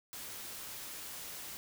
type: noise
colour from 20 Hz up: white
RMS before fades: -45 dBFS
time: 0.13-1.57 s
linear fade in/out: 0 ms
effects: none